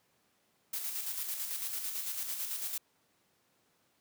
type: noise with tremolo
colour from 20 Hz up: blue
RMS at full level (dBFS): -36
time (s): 0.73-2.78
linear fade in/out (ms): 5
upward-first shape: square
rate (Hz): 9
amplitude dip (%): 40
effects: pink hiss -72 dBFS RMS until 4 s + high-pass 150 Hz 12 dB/octave